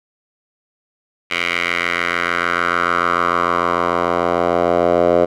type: tone with band-pass filter sweep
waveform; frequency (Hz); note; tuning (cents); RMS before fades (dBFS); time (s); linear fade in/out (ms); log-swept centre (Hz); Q
10% pulse; 86.7; F2; -12; -17; 1.3-5.26; 20; 2400 to 590; 2.8
effects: none